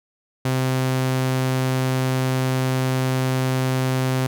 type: tone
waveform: sawtooth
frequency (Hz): 130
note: C3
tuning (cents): -11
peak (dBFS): -15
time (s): 0.45-4.27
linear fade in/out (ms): 5
effects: none